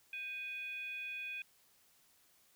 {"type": "tone with frequency modulation", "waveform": "sine", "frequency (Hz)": 2482, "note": "D#7", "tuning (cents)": -5, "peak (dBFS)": -40, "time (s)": [0.13, 1.42], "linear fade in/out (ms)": 2, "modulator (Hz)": 900, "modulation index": 0.41, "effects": ["white hiss -69 dBFS RMS until 2.55 s"]}